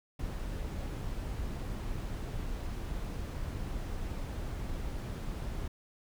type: noise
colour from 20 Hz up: brown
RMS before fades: -37 dBFS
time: 0.19-5.68 s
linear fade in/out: 5 ms
effects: none